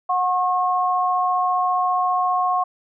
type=tone pair together; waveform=sine; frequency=730 / 1084.8 Hz; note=F#5 / C#6; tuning=-24 / -38 cents; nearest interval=perfect fifth; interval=686 cents; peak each=-20 / -20 dBFS; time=0.09-2.64 s; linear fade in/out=10 ms; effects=none